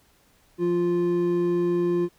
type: tone pair together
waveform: triangle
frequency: 174.1 / 349.2 Hz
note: F3 / F4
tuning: -5 / 0 cents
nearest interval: octave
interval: 1205 cents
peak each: -26 / -19 dBFS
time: 0.58-2.09 s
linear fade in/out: 50 ms
effects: pink hiss -61 dBFS RMS until 2.18 s